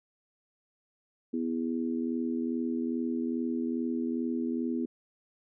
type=harmonic tone; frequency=82.41 Hz; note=E2; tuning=in tune; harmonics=3 / 4 / 5; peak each=-30 / -34 / -39 dBFS; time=1.33-4.86 s; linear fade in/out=10 ms; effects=none